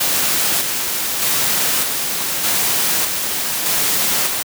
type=noise with tremolo; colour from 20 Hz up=white; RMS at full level=-17 dBFS; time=0-4.43 s; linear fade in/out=10 ms; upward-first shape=square; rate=0.82 Hz; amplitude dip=35%; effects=high-pass 100 Hz 12 dB/octave